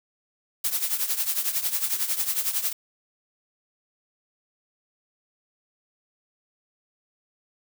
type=noise with tremolo; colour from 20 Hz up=blue; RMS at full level=-23 dBFS; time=0.64-2.73 s; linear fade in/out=5 ms; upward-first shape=triangle; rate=11 Hz; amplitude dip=80%; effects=none